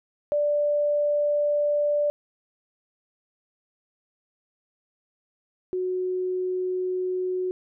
sine tone pair in turn, 587.3 / 367.7 Hz, D5 / F#4, 0 / -11 cents, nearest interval minor sixth, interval 811 cents, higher first, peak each -20 / -24 dBFS, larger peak first, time 0.32-2.1 / 5.73-7.51 s, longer neither, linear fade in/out 0 ms, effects none

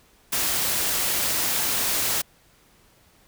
white noise, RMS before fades -24 dBFS, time 0.32-2.22 s, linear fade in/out 10 ms, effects pink hiss -58 dBFS RMS until 3.27 s

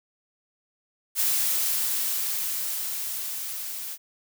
blue noise with level ramp, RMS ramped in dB -23 to -35 dBFS, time 1.15-3.98 s, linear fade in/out 50 ms, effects none

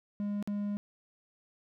triangle tone with dropouts, 204.7 Hz, G#3, 25 cents flat, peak -29 dBFS, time 0.2-0.77 s, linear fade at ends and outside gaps 0 ms, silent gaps 0.426-0.475 s, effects none

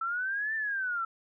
sine linear two-way sweep, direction up then down, 1318.5 to 1791 to 1318.5 Hz, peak -29 dBFS, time 0.01-1.05 s, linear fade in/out 5 ms, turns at 0.55 s, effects none

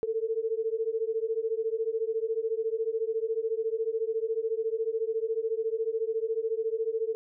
sine beating tone pair, 441 / 455 Hz, A4 / A#4, +4 / -42 cents, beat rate 14 Hz, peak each -30 / -30 dBFS, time 0.03-7.15 s, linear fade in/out 0 ms, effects none

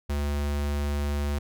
square tone, 72.3 Hz, D2, 27 cents flat, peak -26 dBFS, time 0.09-1.39 s, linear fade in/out 10 ms, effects none

